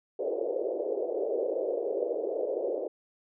white band-pass noise, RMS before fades -31 dBFS, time 0.19-2.88 s, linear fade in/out 5 ms, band 370 to 570 Hz, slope 48 dB/octave, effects none

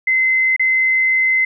sine tone with dropouts, 2057 Hz, C7, 30 cents flat, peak -12 dBFS, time 0.07-1.45 s, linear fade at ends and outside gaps 5 ms, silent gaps 0.564-0.595 s, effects none

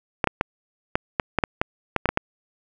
clicks, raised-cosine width 0.5 ms, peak -4 dBFS, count 12, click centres 0.242 / 0.273 / 0.411 / 0.955 / 1.198 / 1.387 / 1.438 / 1.615 / 1.963 / 2.057 / 2.09 / 2.174 s, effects none

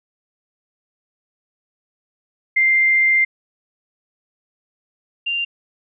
sine tone pair in turn, 2095 / 2785 Hz, C7 / F7, +2 / -5 cents, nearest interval perfect fourth, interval 493 cents, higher second, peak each -12 / -19 dBFS, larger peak first, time 2.56-3.25 / 5.26-5.45 s, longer first, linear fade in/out 10 ms, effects none

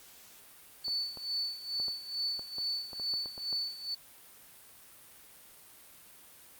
sine tone with tremolo, 4482 Hz, C#8, 18 cents sharp, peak -29 dBFS, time 0.84-3.95 s, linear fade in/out 10 ms, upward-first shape sine, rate 2.3 Hz, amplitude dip 80%
clicks, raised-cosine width 1 ms, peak -33 dBFS, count 12, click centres 0.882 / 1.173 / 1.8 / 1.883 / 2.394 / 2.584 / 2.932 / 2.998 / 3.138 / 3.259 / 3.379 / 3.528 s
effects white hiss -55 dBFS RMS until 6.59 s + Opus 48 kbps

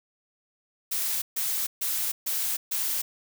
blue noise bursts, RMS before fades -28 dBFS, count 5, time 0.91-3.02 s, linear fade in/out 10 ms, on 310 ms, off 140 ms, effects none

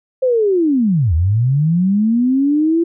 sine linear two-way sweep, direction down then up, 530 to 75.6 to 341.7 Hz, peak -11 dBFS, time 0.22-2.84 s, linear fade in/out 10 ms, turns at 1.14 s, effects none

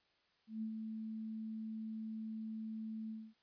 sine tone with ADSR envelope, 220 Hz, A3, in tune, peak -37 dBFS, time 0.47-3.34 s, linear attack 150 ms, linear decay 89 ms, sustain -4 dB, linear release 240 ms, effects white hiss -75 dBFS RMS until 3.42 s + resampled to 11025 Hz

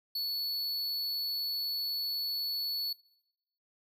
square tone, 4424 Hz, C#8, 4 cents flat, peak -32 dBFS, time 0.15-2.93 s, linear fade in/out 5 ms, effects noise-tail reverb RT60 0.9 s tail -21 dB re dry

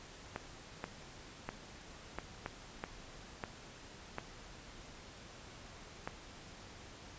clicks, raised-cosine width 0.5 ms, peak -23 dBFS, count 9, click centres 0.361 / 0.841 / 1.49 / 2.186 / 2.461 / 2.839 / 3.438 / 4.184 / 6.075 s, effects pink hiss -53 dBFS RMS until 7.18 s + resampled to 16000 Hz

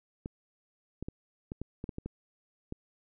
clicks, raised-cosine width 3 ms, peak -24 dBFS, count 10, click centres 0.259 / 1.026 / 1.085 / 1.519 / 1.616 / 1.841 / 1.892 / 1.984 / 2.06 / 2.724 s, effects none

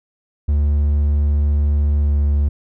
triangle tone with pitch glide, 73 to 72.29 Hz, D2 to D2, -10 to -27 cents, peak -11 dBFS, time 0.48-2.49 s, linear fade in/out 10 ms, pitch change -17 cents, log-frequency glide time 2.03-2.13 s, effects none

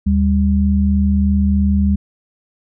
sine tone pair together, 76.1 / 199.21 Hz, D#2 / G3, -38 / +28 cents, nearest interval octave + perfect fourth, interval 1666 cents, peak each -14 dBFS, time 0.06-1.96 s, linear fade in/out 10 ms, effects none

